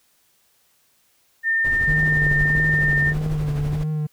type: tone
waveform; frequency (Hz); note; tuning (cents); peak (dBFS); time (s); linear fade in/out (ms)
sine; 1810; A6; +48; -17; 1.43-3.14; 50
type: noise with tremolo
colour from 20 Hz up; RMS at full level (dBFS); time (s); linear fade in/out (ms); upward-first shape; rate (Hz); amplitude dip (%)
brown; -27; 1.64-3.84; 10; sine; 12; 50
type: tone with vibrato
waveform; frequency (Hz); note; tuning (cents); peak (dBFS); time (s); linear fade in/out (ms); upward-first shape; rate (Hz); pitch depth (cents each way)
triangle; 150; D3; +37; -19; 1.87-4.07; 10; triangle; 1.6; 60
type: click train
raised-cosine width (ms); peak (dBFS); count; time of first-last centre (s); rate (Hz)
2; -20; 27; 2.03-3.262; 21.1
effects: white hiss -62 dBFS RMS until 4.12 s

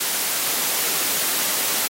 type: noise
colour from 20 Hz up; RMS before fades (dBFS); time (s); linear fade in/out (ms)
white; -22; 0-1.88; 10
effects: high-pass 200 Hz 12 dB/octave + AAC 48 kbps

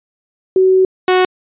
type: tone pair in turn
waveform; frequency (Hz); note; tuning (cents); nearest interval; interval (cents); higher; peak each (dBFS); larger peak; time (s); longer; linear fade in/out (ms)
sine / sawtooth; 375.9 / 368.4; F#4 / F#4; +27 / -7; unison; 34; first; -7 / -5; second; 0.56-0.85 / 1.08-1.25; first; 2
effects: resampled to 8000 Hz

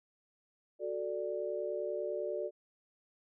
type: chord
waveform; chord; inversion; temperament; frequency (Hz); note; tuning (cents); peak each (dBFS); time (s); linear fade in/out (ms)
sine; D major; first; equal; 370 / 440 / 587.3; F#4 / A4 / D5; 0 / 0 / 0; -39 / -39 / -37; 0.79-2.51; 50
effects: none

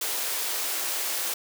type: high-pass noise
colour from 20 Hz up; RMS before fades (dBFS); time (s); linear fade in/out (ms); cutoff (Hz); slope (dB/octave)
white; -29; 0.01-1.34; 5; 330; 24
effects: none

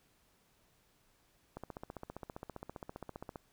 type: click train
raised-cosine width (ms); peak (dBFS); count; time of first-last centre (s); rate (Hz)
1; -29; 28; 1.57-3.358; 15.1
effects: pink hiss -71 dBFS RMS until 3.52 s

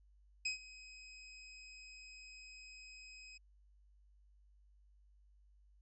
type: tone with ADSR envelope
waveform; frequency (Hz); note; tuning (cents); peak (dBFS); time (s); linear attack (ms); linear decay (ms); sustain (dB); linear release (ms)
25% pulse; 2529; D#7; +28; -30; 0.45-3.38; 8; 120; -19; 11
effects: added 50 Hz sine -64 dBFS peak until 5.81 s + resampled to 22050 Hz

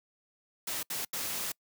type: noise bursts at uneven times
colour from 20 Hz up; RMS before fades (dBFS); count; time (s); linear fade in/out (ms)
white; -35; 3; 0.67-0.83 / 0.9-1.05 / 1.13-1.52; 5
effects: noise-tail reverb RT60 0.1 s tail -26 dB re dry + high-pass 100 Hz 12 dB/octave

